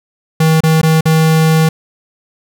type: tone with dropouts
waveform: square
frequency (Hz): 159.4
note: D#3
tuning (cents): +42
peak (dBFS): -8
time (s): 0.4-1.69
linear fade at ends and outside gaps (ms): 5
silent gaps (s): 0.606-0.635 / 0.815-0.83 / 1.009-1.055
effects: none